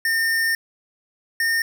square tone pair in turn, 1816 / 1824.7 Hz, A#6 / A#6, -46 / -37 cents, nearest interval unison, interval 9 cents, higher second, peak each -19 dBFS, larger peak neither, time 0.05-0.55 / 1.4-1.62 s, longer first, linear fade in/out 2 ms, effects none

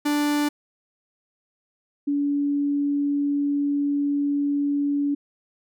45% pulse / sine tone pair in turn, 293.7 / 286 Hz, D4 / D4, 0 / -46 cents, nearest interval unison, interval 46 cents, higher first, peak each -20 dBFS, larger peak neither, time 0.05-0.49 / 2.07-5.15 s, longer second, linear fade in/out 10 ms, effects none

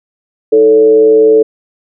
sine tone with frequency modulation, 440 Hz, A4, in tune, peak -3 dBFS, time 0.52-1.43 s, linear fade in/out 10 ms, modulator 124 Hz, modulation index 0.45, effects none

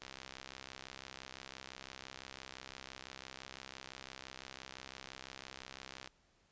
click train, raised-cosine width 0.2 ms, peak -29 dBFS, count 400, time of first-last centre 0.02-6.075 s, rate 65.9 Hz, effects pink hiss -72 dBFS RMS until 6.51 s + resampled to 16000 Hz

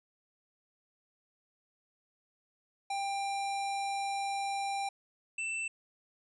square tone pair in turn, 793 / 2667 Hz, G5 / E7, +20 / +20 cents, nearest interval octave + major sixth, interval 2100 cents, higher second, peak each -33 / -34 dBFS, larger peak first, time 2.9-4.89 / 5.38-5.68 s, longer first, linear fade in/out 5 ms, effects resampled to 24000 Hz

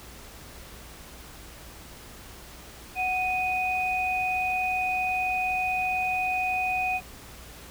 sine tone pair together, 740 / 2489 Hz, F#5 / D#7, 0 / 0 cents, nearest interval octave + major sixth, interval 2100 cents, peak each -27 dBFS, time 2.95-7.01 s, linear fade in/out 50 ms, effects added 60 Hz sine -50 dBFS peak until 7.7 s + pink hiss -46 dBFS RMS until 7.7 s

